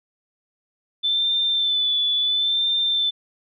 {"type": "tone with vibrato", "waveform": "sine", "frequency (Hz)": 3520, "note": "A7", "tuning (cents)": 0, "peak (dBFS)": -18, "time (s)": [1.03, 3.11], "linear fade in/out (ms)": 20, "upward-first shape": "sine", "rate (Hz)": 0.73, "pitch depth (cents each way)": 35, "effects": []}